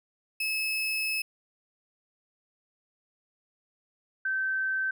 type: tone pair in turn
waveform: 35% pulse / sine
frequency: 2593 / 1546 Hz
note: E7 / G6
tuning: -29 / -24 cents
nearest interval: major sixth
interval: 895 cents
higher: first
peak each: -26 dBFS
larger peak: neither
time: 0.4-1.22 / 4.25-4.91 s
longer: first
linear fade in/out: 5 ms
effects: none